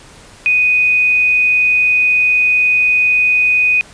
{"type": "tone", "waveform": "sine", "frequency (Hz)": 2489, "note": "D#7", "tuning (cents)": 0, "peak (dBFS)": -9, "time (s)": [0.46, 3.81], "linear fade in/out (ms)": 0, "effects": ["pink hiss -40 dBFS RMS until 3.93 s", "resampled to 22050 Hz"]}